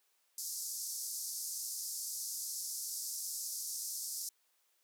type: band-pass noise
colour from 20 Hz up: pink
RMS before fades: -41 dBFS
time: 0.38-4.29 s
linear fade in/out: 2 ms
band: 5000 to 14000 Hz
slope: 48 dB/octave
effects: white hiss -75 dBFS RMS until 4.83 s + high-pass 400 Hz 12 dB/octave